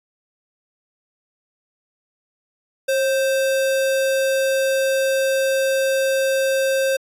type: tone with sample-and-hold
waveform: sine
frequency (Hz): 537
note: C5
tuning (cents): +45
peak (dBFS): -16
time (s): 2.88-6.97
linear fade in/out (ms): 10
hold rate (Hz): 2100
effects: resampled to 32000 Hz